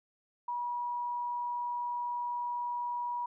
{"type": "tone", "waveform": "sine", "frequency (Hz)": 966, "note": "B5", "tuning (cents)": -39, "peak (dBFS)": -32, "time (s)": [0.48, 3.26], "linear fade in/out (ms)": 5, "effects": []}